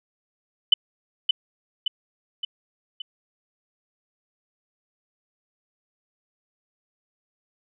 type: tone with echo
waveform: sine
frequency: 3000 Hz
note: F#7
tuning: 23 cents sharp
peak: -10 dBFS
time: 0.72-0.74 s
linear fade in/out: 5 ms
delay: 570 ms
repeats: 4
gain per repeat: -5 dB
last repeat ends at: 3.02 s
effects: none